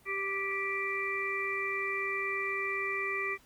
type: harmonic tone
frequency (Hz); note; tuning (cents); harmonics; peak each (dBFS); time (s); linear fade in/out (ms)
392; G4; 0; 1 / 3 / 5 / 6; -38 / -38 / -35 / -35; 0.05-3.38; 50
effects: pink hiss -62 dBFS RMS until 3.45 s + Opus 24 kbps